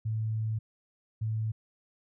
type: tone pair in turn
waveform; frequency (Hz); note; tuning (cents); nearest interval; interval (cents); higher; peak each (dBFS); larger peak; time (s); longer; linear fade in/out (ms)
sine; 110 / 110; A2 / A2; 0 / 0; unison; 0; neither; -28; neither; 0.05-0.59 / 1.21-1.52; first; 10
effects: none